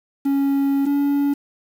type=tone pair in turn; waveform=triangle; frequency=277.2 / 283.7 Hz; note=C#4 / C#4; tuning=0 / +40 cents; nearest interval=unison; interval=40 cents; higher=second; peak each=-14 dBFS; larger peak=neither; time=0.25-0.86 / 0.86-1.34 s; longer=first; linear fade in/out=10 ms; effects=7-bit